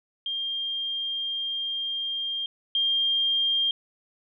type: tone pair in turn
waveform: sine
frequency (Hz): 3203 / 3203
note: G7 / G7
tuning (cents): +37 / +37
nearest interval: unison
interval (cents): 0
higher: neither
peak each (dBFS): -27 / -21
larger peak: second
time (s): 0.26-2.46 / 2.75-3.71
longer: first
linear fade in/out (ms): 2
effects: none